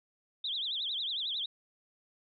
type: tone with vibrato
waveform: sine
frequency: 3520 Hz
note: A7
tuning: in tune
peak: -32 dBFS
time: 0.44-1.46 s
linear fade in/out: 5 ms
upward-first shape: triangle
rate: 11 Hz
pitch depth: 240 cents each way
effects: none